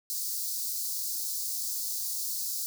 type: high-pass noise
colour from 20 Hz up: white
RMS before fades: -33 dBFS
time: 0.1-2.66 s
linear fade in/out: 0 ms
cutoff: 4300 Hz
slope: 48 dB/octave
effects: none